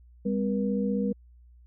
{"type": "tone cluster", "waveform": "sine", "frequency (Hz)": [201, 256.5, 479.1], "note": ["G3", "C4", "A#4"], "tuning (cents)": [44, -34, 47], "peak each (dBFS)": [-26, -32, -31], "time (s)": [0.25, 1.13], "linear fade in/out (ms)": 10, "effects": ["added 60 Hz sine -51 dBFS peak until 1.66 s"]}